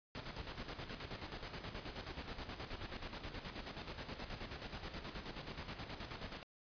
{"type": "noise with tremolo", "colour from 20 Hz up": "pink", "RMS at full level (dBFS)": -45, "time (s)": [0.15, 6.43], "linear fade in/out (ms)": 0, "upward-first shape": "square", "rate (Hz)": 9.4, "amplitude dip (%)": 55, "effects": ["resampled to 11025 Hz"]}